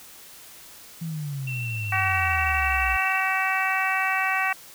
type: exponential sweep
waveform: sine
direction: down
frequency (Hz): 168.3 to 58.27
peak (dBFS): -28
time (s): 1.01-2.97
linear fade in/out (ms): 10
type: tone with vibrato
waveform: sine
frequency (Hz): 2700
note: E7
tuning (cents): +41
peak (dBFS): -31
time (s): 1.47-3.22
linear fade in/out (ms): 5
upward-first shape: triangle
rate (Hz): 13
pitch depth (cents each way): 21
type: harmonic tone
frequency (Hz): 380.3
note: F#4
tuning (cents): +48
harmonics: 2 / 3 / 4 / 5 / 6 / 7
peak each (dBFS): -28 / -29 / -29 / -27 / -30 / -29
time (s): 1.92-4.53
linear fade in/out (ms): 5
effects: white hiss -46 dBFS RMS until 4.74 s